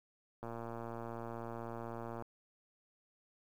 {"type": "click train", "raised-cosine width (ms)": 1, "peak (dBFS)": -30, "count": 209, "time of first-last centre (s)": [0.43, 2.223], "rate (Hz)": 116, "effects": ["10-bit"]}